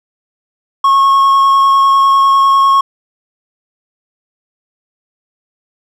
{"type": "tone with vibrato", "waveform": "triangle", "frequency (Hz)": 1093, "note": "C#6", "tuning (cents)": -25, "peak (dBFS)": -4, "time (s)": [0.84, 2.81], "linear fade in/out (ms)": 5, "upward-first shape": "sine", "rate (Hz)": 10, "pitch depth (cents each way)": 9, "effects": []}